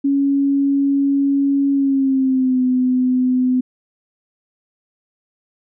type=tone with pitch glide; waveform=sine; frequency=278.3 to 253.7 Hz; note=C#4 to B3; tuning=+7 to +47 cents; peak=-13 dBFS; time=0.04-3.61 s; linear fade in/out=10 ms; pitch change=-160 cents; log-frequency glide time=1.72-2.62 s; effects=none